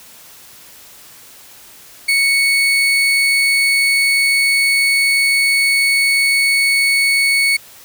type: tone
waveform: 35% pulse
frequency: 2217 Hz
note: C#7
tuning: in tune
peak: -10 dBFS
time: 2.08-7.57 s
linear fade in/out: 10 ms
effects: white hiss -41 dBFS RMS until 7.84 s